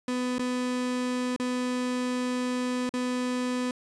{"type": "tone with dropouts", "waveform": "35% pulse", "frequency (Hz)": 250, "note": "B3", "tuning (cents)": 21, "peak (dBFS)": -25, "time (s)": [0.08, 3.71], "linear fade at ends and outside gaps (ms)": 2, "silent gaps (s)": [[0.383, 0.393], [1.363, 1.398], [2.893, 2.938]], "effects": ["resampled to 22050 Hz"]}